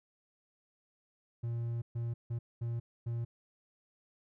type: tone bursts at uneven times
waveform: triangle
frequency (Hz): 117.3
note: A#2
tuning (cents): +11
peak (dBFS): -31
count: 5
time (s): 1.43-1.82 / 1.95-2.14 / 2.3-2.39 / 2.61-2.8 / 3.06-3.25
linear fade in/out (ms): 10
effects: none